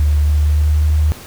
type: tone with pitch glide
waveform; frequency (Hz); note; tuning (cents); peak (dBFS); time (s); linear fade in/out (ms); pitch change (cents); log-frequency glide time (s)
sine; 74.1 to 76.4; D2 to D#2; +16 to -31; -10; 0-1.12; 0; +53; 0.18-1.01
effects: pink hiss -36 dBFS RMS until 1.26 s